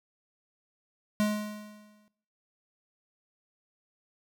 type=tone with exponential decay; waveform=square; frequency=210.4 Hz; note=G#3; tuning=23 cents sharp; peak=-23 dBFS; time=1.2-2.08 s; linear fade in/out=0 ms; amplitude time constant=190 ms; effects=noise-tail reverb RT60 0.6 s tail -18 dB re dry